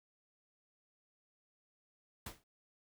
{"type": "noise with exponential decay", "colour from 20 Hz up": "pink", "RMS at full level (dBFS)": -41, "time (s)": [2.26, 2.44], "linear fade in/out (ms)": 5, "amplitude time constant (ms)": 37, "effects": []}